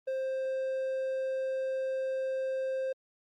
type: tone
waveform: triangle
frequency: 527 Hz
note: C5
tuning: 12 cents sharp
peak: -28 dBFS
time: 0.07-2.93 s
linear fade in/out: 10 ms
effects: Opus 32 kbps